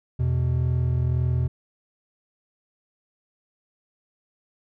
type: tone pair together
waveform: triangle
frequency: 84 / 125.86 Hz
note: E2 / B2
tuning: +33 / +33 cents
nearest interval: perfect fifth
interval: 700 cents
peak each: -22 / -20 dBFS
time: 0.19-1.48 s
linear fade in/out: 10 ms
effects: none